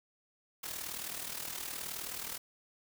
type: noise with amplitude modulation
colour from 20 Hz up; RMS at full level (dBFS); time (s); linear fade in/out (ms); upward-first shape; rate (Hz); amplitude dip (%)
white; -38; 0.63-2.38; 10; sine; 39.1; 65
effects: none

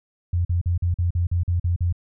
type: tone bursts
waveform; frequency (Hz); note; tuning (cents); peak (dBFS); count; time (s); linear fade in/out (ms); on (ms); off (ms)
sine; 87.31; F2; 0; -18; 10; 0.33-1.926; 5; 120; 44
effects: none

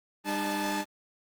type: tone cluster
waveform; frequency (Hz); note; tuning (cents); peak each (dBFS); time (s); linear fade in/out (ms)
sawtooth; 200.4 / 303.5 / 868; G3 / D#4 / A5; +38 / -43 / -24; -31 / -29 / -28; 0.24-0.85; 50
effects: Opus 24 kbps

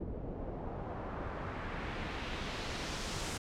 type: noise with low-pass filter sweep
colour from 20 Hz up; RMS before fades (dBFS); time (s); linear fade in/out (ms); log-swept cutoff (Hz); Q
pink; -40; 0-3.38; 10; 410 to 8300; 1.1
effects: none

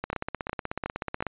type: two click trains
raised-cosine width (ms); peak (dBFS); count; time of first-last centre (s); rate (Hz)
0.5; -15 / -14; 21 / 4; 0.04-1.267 / 0.13-1.225; 16.3 / 2.74
effects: resampled to 8000 Hz

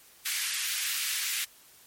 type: high-pass noise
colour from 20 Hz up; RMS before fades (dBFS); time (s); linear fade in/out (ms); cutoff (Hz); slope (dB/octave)
pink; -31; 0.25-1.45; 10; 1800; 24
effects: white hiss -56 dBFS RMS until 1.86 s + MP3 64 kbps

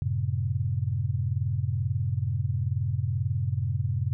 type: chord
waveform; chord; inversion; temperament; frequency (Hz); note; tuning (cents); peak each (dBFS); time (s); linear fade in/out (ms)
sine; F# diminished; none; just; 92.5 / 111 / 133.2; F#2 / A2 / C3; 0 / +16 / +31; -29; 0.02-4.13; 0
effects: none

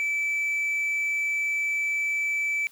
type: tone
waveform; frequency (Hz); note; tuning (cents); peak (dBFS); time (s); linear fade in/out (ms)
sine; 2313; D7; -27; -21; 0-2.67; 0
effects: tanh soft clip ceiling -23 dBFS + white hiss -55 dBFS RMS until 2.71 s

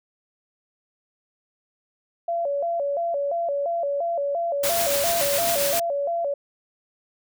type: tone with vibrato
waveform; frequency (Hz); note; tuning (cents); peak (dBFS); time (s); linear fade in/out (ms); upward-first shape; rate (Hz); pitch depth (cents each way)
sine; 621; D#5; -3; -22; 2.28-6.34; 5; square; 2.9; 160
type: noise with tremolo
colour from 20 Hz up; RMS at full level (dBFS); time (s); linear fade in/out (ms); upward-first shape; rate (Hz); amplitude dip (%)
white; -24; 4.63-5.8; 10; sine; 7.2; 25
effects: none

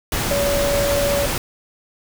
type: tone in noise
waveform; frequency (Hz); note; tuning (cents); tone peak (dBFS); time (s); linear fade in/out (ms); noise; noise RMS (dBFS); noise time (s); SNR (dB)
sine; 568; C#5; +42; -18; 0.31-1.26; 2; pink; -22; 0.12-1.38; +1
effects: none

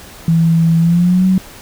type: tone with pitch glide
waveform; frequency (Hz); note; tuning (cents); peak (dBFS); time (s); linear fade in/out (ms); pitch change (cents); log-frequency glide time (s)
sine; 164.81 to 187.14; E3 to F#3; 0 to +20; -8; 0.28-1.38; 2; +220; 0.79-1.26
effects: pink hiss -36 dBFS RMS until 1.61 s

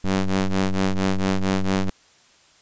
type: ring-modulated tone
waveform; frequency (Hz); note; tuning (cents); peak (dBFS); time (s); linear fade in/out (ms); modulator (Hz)
sawtooth; 96.3; G2; -30; -12; 0.04-1.9; 5; 94.1
effects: white hiss -55 dBFS RMS until 2.61 s + resampled to 16000 Hz

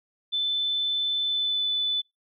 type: tone with pitch glide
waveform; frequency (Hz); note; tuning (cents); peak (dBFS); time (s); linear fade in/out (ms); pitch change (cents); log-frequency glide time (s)
sine; 3520 to 3494; A7 to A7; 0 to -13; -23; 0.32-2.02; 20; -13; 1.23-1.71
effects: noise-tail reverb RT60 0.2 s tail -26 dB re dry

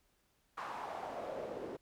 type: noise with band-pass filter sweep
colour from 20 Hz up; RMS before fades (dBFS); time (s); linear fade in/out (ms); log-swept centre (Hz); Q
pink; -43; 0.57-1.77; 10; 1100 to 400; 2.9
effects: pink hiss -75 dBFS RMS until 1.81 s

